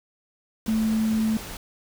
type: tone in noise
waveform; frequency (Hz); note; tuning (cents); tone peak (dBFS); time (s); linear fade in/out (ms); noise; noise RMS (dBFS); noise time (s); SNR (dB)
sine; 220; A3; 0; -20; 0.68-1.37; 2; pink; -37; 0.66-1.57; +14
effects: none